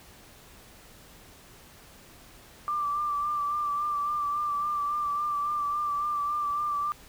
sine tone with vibrato, 1177 Hz, D6, 3 cents sharp, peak -26 dBFS, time 2.68-6.92 s, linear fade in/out 0 ms, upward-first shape sine, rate 3.6 Hz, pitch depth 30 cents each way, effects pink hiss -52 dBFS RMS until 7.08 s

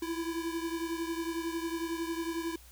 square beating tone pair, 329.6 / 340.6 Hz, E4 / F4, 0 / -43 cents, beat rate 11 Hz, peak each -35 / -39 dBFS, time 0.02-2.56 s, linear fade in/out 5 ms, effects added 60 Hz sine -54 dBFS peak until 2.71 s + white hiss -57 dBFS RMS until 2.71 s

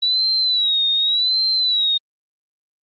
sine tone with vibrato, 3905 Hz, B7, 20 cents flat, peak -15 dBFS, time 0.02-1.98 s, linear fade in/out 10 ms, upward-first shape sine, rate 0.87 Hz, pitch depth 98 cents each way, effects Opus 32 kbps

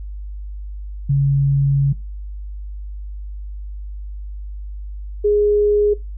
sine tone pair in turn, 139 / 415.1 Hz, C#3 / G#4, +5 / -1 cents, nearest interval octave + perfect fifth, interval 1894 cents, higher second, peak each -12 dBFS, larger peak neither, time 1.09-1.93 / 5.24-5.94 s, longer first, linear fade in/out 10 ms, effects noise-tail reverb RT60 0.2 s tail -19 dB re dry + added 50 Hz sine -27 dBFS peak until 6.17 s

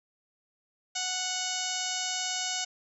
harmonic tone, 738 Hz, F#5, 5 cents flat, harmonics 1 / 2 / 3 / 4 / 5 / 6 / 7 / 8 / 9 / 10, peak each -39 / -41 / -41 / -37 / -40 / -40 / -39 / -38 / -38 / -39 dBFS, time 0.95-2.65 s, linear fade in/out 10 ms, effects none

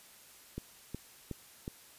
click train, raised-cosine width 3 ms, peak -25 dBFS, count 4, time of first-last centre 0.58-1.679 s, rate 2.73 Hz, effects white hiss -57 dBFS RMS until 1.98 s + resampled to 32000 Hz

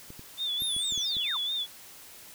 clicks, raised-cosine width 3 ms, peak -32 dBFS, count 7, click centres 0.104 / 0.194 / 0.621 / 0.765 / 0.923 / 0.977 / 1.168 s
sine tone with vibrato, 3526 Hz, A7, 3 cents sharp, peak -28 dBFS, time 0.37-1.67 s, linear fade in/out 50 ms, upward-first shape sine, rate 4.5 Hz, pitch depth 73 cents each way
sine linear sweep, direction down, 11640 to 905 Hz, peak -34 dBFS, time 0.6-1.37 s, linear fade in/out 5 ms
effects white hiss -49 dBFS RMS until 2.34 s

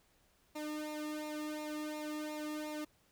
sawtooth tone with flanger, 303.3 Hz, D#4, 44 cents flat, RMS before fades -41 dBFS, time 0.55-2.85 s, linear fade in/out 10 ms, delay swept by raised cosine 0.62 to 1.34 ms, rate 2.8 Hz, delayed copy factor -0.9, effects pink hiss -71 dBFS RMS until 3.11 s

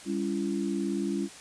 sine tone cluster, 200 / 280.2 / 338.9 Hz, G3 / C#4 / E4, +35 / +19 / +48 cents, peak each -31 / -32 / -32 dBFS, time 0.05-1.29 s, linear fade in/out 50 ms, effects white hiss -47 dBFS RMS until 1.4 s + resampled to 22050 Hz

